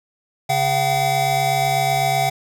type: tone cluster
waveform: square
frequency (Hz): 137 / 692 / 760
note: C#3 / F5 / F#5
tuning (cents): -20 / -16 / +46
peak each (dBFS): -25 / -22 / -20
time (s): 0.49-2.3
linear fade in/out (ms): 10
effects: none